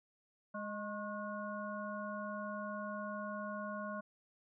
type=harmonic tone with a mistuned harmonic; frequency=207.1 Hz; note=G#3; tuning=5 cents flat; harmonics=1 / 3 / 5 / 7; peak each=-44 / -44 / -45 / -47 dBFS; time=0.54-4.01 s; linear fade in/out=10 ms; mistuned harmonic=5; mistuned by=+77 cents; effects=none